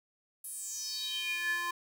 square tone with high-pass filter sweep, 347.3 Hz, F4, 10 cents flat, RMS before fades -36 dBFS, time 0.44-1.71 s, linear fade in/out 5 ms, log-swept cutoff 11000 to 1200 Hz, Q 6, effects none

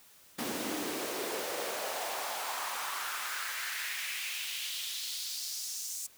pink noise with high-pass filter sweep, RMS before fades -37 dBFS, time 0.38-6.07 s, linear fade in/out 10 ms, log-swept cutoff 240 to 7000 Hz, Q 2.4, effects white hiss -59 dBFS RMS until 6.17 s

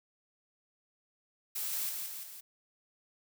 blue noise with echo, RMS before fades -36 dBFS, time 1.55-1.9 s, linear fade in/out 10 ms, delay 170 ms, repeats 3, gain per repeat -4 dB, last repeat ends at 2.41 s, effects none

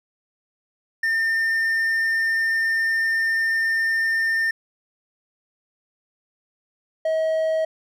triangle tone pair in turn, 1807 / 638.1 Hz, A6 / D#5, +46 / +44 cents, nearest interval octave + tritone, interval 1802 cents, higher first, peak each -17 dBFS, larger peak neither, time 1.03-4.51 / 7.05-7.65 s, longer first, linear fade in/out 5 ms, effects none

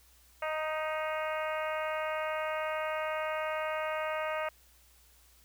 harmonic tone with a mistuned harmonic, 311.1 Hz, D#4, in tune, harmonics 2 / 3 / 4 / 5 / 6 / 7 / 8 / 9, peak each -34 / -40 / -38 / -42 / -44 / -43 / -46 / -48 dBFS, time 0.42-4.49 s, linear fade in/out 5 ms, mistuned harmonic 6, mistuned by +24 cents, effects added 60 Hz sine -63 dBFS peak until 5.44 s + white hiss -63 dBFS RMS until 5.44 s

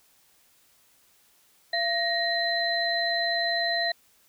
sine tone cluster, 680 / 1874 / 4056 Hz, F5 / A#6 / B7, -46 / +9 / +45 cents, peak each -28 dBFS, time 1.73-3.92 s, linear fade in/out 5 ms, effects white hiss -62 dBFS RMS until 4.28 s

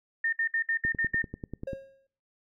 sine tone bursts, 1821 Hz, A#6, 41 cents flat, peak -24 dBFS, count 7, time 0.24-1.221 s, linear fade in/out 5 ms, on 87 ms, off 62 ms
click train, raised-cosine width 3 ms, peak -23 dBFS, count 10, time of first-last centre 0.85-1.732 s, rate 10.2 Hz
triangle tone with exponential decay, 541 Hz, C#5, 42 cents flat, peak -28 dBFS, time 1.67-2.07 s, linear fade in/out 5 ms, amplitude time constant 86 ms
effects noise-tail reverb RT60 0.7 s tail -25 dB re dry

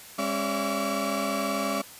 35% pulse tone cluster, 203.9 / 272.5 / 580 / 673 / 1141 Hz, G#3 / C#4 / D5 / E5 / C#6, -32 / -29 / -22 / +36 / +50 cents, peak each -31 dBFS, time 0.18-1.82 s, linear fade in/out 10 ms, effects white hiss -46 dBFS RMS until 1.99 s + resampled to 32000 Hz

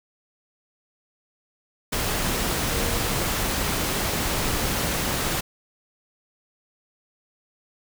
sine tone in noise, 466.2 Hz, A#4, in tune, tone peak -32 dBFS, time 2.72-2.97 s, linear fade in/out 10 ms, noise pink, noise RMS -25 dBFS, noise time 1.92-5.41 s, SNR -10 dB, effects none

